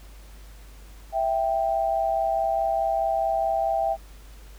sine tone pair together, 659.3 / 784 Hz, E5 / G5, 0 / 0 cents, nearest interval minor third, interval 300 cents, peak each -24 dBFS, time 1.12-3.97 s, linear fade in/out 50 ms, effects added 50 Hz sine -43 dBFS peak until 4.58 s + pink hiss -53 dBFS RMS until 4.58 s

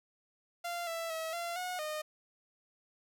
sawtooth tone with pitch steps, 692 / 663 / 645 / 686 / 727 / 613 Hz, F5 / E5 / E5 / F5 / F#5 / D#5, -16 / +10 / -38 / -31 / -31 / -26 cents, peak -32 dBFS, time 0.64-2.02 s, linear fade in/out 10 ms, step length 230 ms, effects none

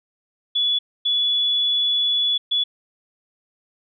sine tone bursts at uneven times, 3419 Hz, G#7, 50 cents sharp, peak -17 dBFS, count 3, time 0.55-0.79 / 1.05-2.38 / 2.51-2.64 s, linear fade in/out 10 ms, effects none

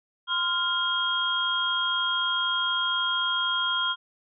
sine tone cluster, 1034 / 1401 / 3248 Hz, C6 / F6 / G#7, -21 / +5 / -39 cents, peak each -30 / -28 / -26 dBFS, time 0.27-3.96 s, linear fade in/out 50 ms, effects none

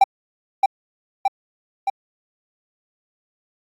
triangle tone with echo, 784 Hz, G5, in tune, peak -6 dBFS, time 0.01-0.04 s, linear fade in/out 5 ms, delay 620 ms, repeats 3, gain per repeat -3 dB, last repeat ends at 1.9 s, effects AAC 64 kbps

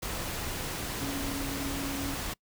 sine tone in noise, 277.2 Hz, C#4, in tune, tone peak -35 dBFS, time 1.01-2.15 s, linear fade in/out 10 ms, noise pink, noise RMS -35 dBFS, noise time 0.02-2.34 s, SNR -3 dB, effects noise-tail reverb RT60 0.1 s tail -25 dB re dry

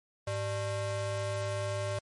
square ring-modulated tone, 245.1 Hz, B3, 13 cents flat, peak -29 dBFS, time 0.27-1.99 s, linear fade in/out 5 ms, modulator 349 Hz, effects MP3 48 kbps

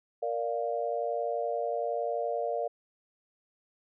sine chord, Bb major, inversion none, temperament equal, 466.2 / 587.3 / 698.5 Hz, Bb4 / D5 / F5, 0 / 0 / 0 cents, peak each -33 dBFS, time 0.22-2.68 s, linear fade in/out 10 ms, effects none

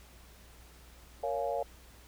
sine chord, Bb minor seventh, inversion none, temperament just, 466.2 / 559.4 / 699.2 / 839.1 Hz, Bb4 / Db5 / F5 / Ab5, 0 / +16 / +2 / +18 cents, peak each -37 / -34 / -35 / -40 dBFS, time 1.23-1.63 s, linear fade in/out 5 ms, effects added 60 Hz sine -55 dBFS peak until 2.07 s + pink hiss -58 dBFS RMS until 2.07 s

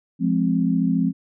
sine chord, F minor, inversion none, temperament just, 174.61 / 209.5 / 261.9 Hz, F3 / Ab3 / C4, 0 / +15 / +2 cents, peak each -21 / -23 / -21 dBFS, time 0.19-1.13 s, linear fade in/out 50 ms, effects none

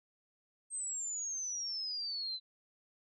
sine exponential sweep, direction down, 8430 to 4000 Hz, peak -36 dBFS, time 0.7-2.4 s, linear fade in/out 50 ms, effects none

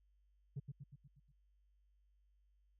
sine tone with echo, 138.59 Hz, C#3, in tune, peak -37 dBFS, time 0.56-0.6 s, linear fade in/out 10 ms, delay 120 ms, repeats 6, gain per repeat -5 dB, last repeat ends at 1.32 s, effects tanh soft clip ceiling -39 dBFS + added 50 Hz sine -70 dBFS peak until 2.79 s

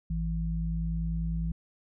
sine tone pair together, 55.03 / 164.81 Hz, A1 / E3, +1 / 0 cents, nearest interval octave + perfect fifth, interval 1899 cents, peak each -30 / -31 dBFS, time 0.1-1.52 s, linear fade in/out 5 ms, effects none

